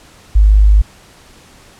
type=tone; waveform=sine; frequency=51.5 Hz; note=G#1; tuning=14 cents flat; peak=-4 dBFS; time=0.35-0.82 s; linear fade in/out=10 ms; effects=pink hiss -43 dBFS RMS until 1.79 s + low-pass 10000 Hz 12 dB/octave